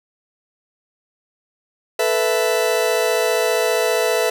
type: chord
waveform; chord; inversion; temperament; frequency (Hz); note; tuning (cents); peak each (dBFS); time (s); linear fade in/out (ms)
40% pulse; A suspended second; none; just; 440 / 495 / 660; A4 / B4 / E5; 0 / +4 / +2; -20; 1.99-4.3; 5
effects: none